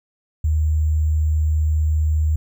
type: tone with sample-and-hold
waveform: sine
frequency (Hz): 77.4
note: D#2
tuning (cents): -9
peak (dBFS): -15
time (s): 0.44-2.36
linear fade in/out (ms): 5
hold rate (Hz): 7350
effects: none